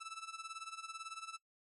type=tone with tremolo; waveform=sawtooth; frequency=1318.5 Hz; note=E6; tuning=in tune; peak=-38 dBFS; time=0-1.38 s; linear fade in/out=20 ms; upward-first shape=sine; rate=18 Hz; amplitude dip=80%; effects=noise-tail reverb RT60 0.1 s tail -19 dB re dry + MP3 48 kbps